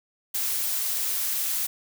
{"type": "noise", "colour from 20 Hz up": "blue", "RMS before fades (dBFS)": -27, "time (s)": [0.34, 1.67], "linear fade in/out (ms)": 10, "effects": []}